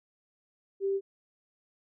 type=tone; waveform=sine; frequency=392 Hz; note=G4; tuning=in tune; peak=-26 dBFS; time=0.8-1.01 s; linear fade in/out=50 ms; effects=none